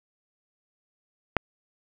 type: click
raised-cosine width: 0.5 ms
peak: -5 dBFS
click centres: 1.367 s
effects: none